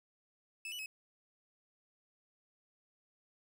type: tone with pitch steps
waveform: 40% pulse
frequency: 2617 / 2960 / 2565 Hz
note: E7 / F#7 / E7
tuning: -13 / 0 / -48 cents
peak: -40 dBFS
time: 0.65-0.86 s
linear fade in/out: 2 ms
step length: 70 ms
effects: 13-bit